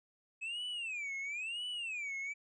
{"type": "tone with vibrato", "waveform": "triangle", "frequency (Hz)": 2541, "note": "D#7", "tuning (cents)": 36, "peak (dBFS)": -36, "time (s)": [0.41, 2.34], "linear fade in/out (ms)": 20, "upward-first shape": "sine", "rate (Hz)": 0.99, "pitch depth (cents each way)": 270, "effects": ["resampled to 22050 Hz"]}